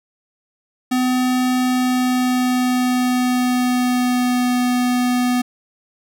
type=tone with pitch glide; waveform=square; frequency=252.9 to 247.7 Hz; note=B3 to B3; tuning=+41 to +5 cents; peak=-16 dBFS; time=0.91-5.42 s; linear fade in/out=10 ms; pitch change=-36 cents; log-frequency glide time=1.59-4.55 s; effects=none